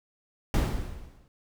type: noise with exponential decay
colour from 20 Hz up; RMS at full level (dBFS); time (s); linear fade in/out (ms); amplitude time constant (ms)
brown; -19; 0.54-1.28; 1; 160
effects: none